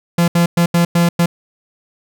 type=tone bursts at uneven times; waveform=45% pulse; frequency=171.5 Hz; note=F3; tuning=31 cents flat; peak=-10 dBFS; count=6; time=0.18-0.28 / 0.35-0.46 / 0.57-0.66 / 0.74-0.85 / 0.95-1.09 / 1.19-1.26 s; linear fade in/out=5 ms; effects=none